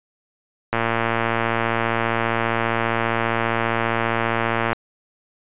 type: click train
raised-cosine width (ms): 0.5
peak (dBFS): -5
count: 461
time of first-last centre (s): 0.73-4.73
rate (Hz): 115
effects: resampled to 8000 Hz